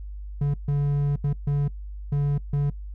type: tone bursts at uneven times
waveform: triangle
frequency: 143.2 Hz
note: D3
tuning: 43 cents flat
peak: -18 dBFS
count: 6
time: 0.41-0.54 / 0.68-1.16 / 1.24-1.33 / 1.47-1.68 / 2.12-2.38 / 2.53-2.7 s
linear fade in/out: 5 ms
effects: noise-tail reverb RT60 0.1 s tail -21 dB re dry + added 50 Hz sine -33 dBFS peak until 2.94 s